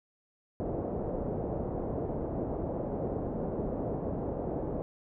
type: low-pass noise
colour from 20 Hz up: white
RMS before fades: -34 dBFS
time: 0.6-4.82 s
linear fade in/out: 0 ms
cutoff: 600 Hz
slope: 24 dB/octave
effects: none